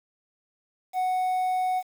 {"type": "tone", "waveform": "triangle", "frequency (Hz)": 740, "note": "F#5", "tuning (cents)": 0, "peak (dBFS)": -21, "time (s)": [0.93, 1.83], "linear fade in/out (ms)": 50, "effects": ["8-bit"]}